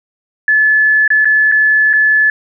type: tone with dropouts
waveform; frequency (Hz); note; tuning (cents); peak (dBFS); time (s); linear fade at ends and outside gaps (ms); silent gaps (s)
sine; 1726; A6; -34; -7; 0.48-2.3; 2; 1.078-1.103 / 1.247-1.254 / 1.516-1.521 / 1.931-1.935
effects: none